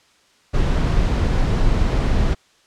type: noise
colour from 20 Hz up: brown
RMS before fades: -17 dBFS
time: 0.53-2.35 s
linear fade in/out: 20 ms
effects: white hiss -56 dBFS RMS until 2.66 s + low-pass 6000 Hz 12 dB/octave